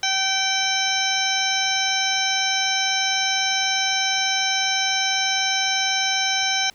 harmonic tone with a mistuned harmonic, 772 Hz, G5, 27 cents flat, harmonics 1 / 2 / 3 / 4 / 5 / 7 / 8, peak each -27 / -27 / -27 / -27 / -27 / -27 / -27 dBFS, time 0.03-6.7 s, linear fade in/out 2 ms, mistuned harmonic 5, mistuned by +40 cents, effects pink hiss -54 dBFS RMS until 6.74 s

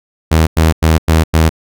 sawtooth tone bursts, 80.2 Hz, E2, 47 cents flat, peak -3 dBFS, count 5, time 0.31-1.494 s, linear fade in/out 10 ms, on 160 ms, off 96 ms, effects none

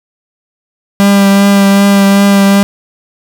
45% pulse tone with vibrato, 198.7 Hz, G3, 24 cents sharp, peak -4 dBFS, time 1-2.63 s, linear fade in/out 0 ms, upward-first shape triangle, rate 2.6 Hz, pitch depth 17 cents each way, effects none

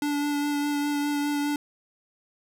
square tone with vibrato, 290.4 Hz, D4, 19 cents flat, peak -25 dBFS, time 0.02-1.56 s, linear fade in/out 2 ms, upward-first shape sine, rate 4.9 Hz, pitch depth 14 cents each way, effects none

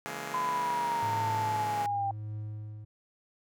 5% pulse chord, A# half-diminished seventh, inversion first, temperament just, 139.85 / 167.82 / 209.8 / 233.1 Hz, C#3 / E3 / G#3 / A#3, +16 / +31 / +18 / 0 cents, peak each -32 dBFS, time 0.06-1.86 s, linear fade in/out 0 ms
sine linear sweep, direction down, 1017 to 787 Hz, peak -28 dBFS, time 0.34-2.11 s, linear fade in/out 2 ms
triangle tone with tremolo, 106.7 Hz, G#2, 47 cents sharp, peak -32 dBFS, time 1.02-2.85 s, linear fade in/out 10 ms, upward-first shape triangle, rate 0.93 Hz, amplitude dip 70%
effects none

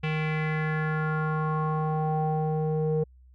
square tone with low-pass filter sweep, 155.56 Hz, D#3, in tune, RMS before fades -27 dBFS, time 0.03-3.04 s, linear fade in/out 10 ms, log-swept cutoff 2600 to 500 Hz, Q 4.2, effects added 63 Hz sine -51 dBFS peak until 3.34 s

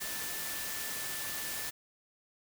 sine tone in noise, 1760 Hz, A6, in tune, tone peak -45 dBFS, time 0-1.71 s, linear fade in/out 20 ms, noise white, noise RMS -38 dBFS, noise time 0-1.71 s, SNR -10 dB, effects none

